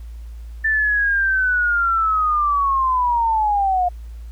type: linear sweep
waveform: sine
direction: down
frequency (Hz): 1777 to 705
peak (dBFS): -15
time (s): 0.64-3.89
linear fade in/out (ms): 10
effects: added 57 Hz sine -31 dBFS peak until 4.31 s + pink hiss -56 dBFS RMS until 4.31 s